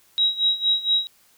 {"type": "tone with tremolo", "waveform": "sine", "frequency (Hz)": 3838, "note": "A#7", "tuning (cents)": 50, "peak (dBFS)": -15, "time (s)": [0.18, 1.07], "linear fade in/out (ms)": 0, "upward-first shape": "sine", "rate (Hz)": 4.3, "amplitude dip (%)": 85, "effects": ["white hiss -58 dBFS RMS until 1.37 s"]}